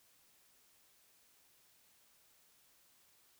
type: silence
effects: white hiss -69 dBFS RMS until 3.39 s